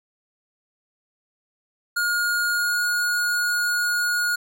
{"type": "tone with pitch glide", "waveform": "square", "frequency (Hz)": [1429, 1440.6], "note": ["F6", "F#6"], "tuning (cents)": [39, -47], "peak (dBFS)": -21, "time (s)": [1.96, 4.36], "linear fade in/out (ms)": 10, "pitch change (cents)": 14, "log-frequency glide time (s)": [2.55, 2.79], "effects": []}